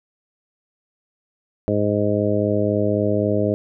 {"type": "harmonic tone", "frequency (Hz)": 103.83, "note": "G#2", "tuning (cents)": 0, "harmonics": [1, 2, 3, 4, 5, 6], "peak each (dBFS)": [-24, -24, -24, -24, -24, -24], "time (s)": [1.68, 3.54], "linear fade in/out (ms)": 0, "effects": []}